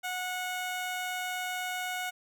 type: tone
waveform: 15% pulse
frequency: 732 Hz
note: F#5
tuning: 19 cents flat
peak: -26 dBFS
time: 0.03-2.11 s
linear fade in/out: 20 ms
effects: none